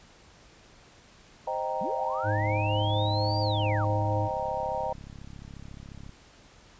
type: chord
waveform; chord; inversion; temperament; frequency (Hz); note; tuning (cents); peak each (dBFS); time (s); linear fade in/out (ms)
sine; C minor seventh; none; equal; 523.3 / 622.3 / 784 / 932.3; C5 / Eb5 / G5 / Bb5; 0 / 0 / 0 / 0; -34 / -34 / -33 / -33; 1.47-4.93; 5
type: linear two-way sweep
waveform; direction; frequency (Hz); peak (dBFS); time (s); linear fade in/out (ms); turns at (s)
sine; up then down; 156.3 to 4800 to 1037; -34; 1.81-3.85; 2; 3.4
type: harmonic tone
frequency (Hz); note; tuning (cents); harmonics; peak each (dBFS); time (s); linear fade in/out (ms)
103.8; G#2; 0; 1 / 3 / 5; -26 / -36 / -40; 2.23-4.3; 50
type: click train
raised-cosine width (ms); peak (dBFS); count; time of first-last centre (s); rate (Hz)
5; -32; 128; 2.38-6.093; 34.2
effects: pink hiss -55 dBFS RMS until 6.79 s + resampled to 16000 Hz